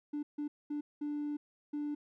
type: tone bursts at uneven times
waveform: triangle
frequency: 294.4 Hz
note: D4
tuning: 4 cents sharp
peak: -31 dBFS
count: 5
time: 0.13-0.23 / 0.38-0.48 / 0.7-0.81 / 1.01-1.37 / 1.73-1.95 s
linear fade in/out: 10 ms
effects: tanh soft clip ceiling -30 dBFS